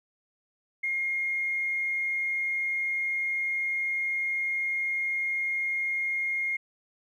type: tone with tanh clipping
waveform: triangle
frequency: 2136 Hz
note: C7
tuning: 35 cents sharp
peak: -26 dBFS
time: 0.83-6.57 s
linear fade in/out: 10 ms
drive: 3 dB
effects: none